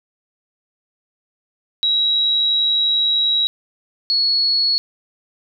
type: tone pair in turn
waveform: sine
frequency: 3863 / 4366 Hz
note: B7 / C#8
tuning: -39 / -27 cents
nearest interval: major second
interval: 212 cents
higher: second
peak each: -14 dBFS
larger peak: neither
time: 1.83-3.47 / 4.1-4.78 s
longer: first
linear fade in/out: 0 ms
effects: none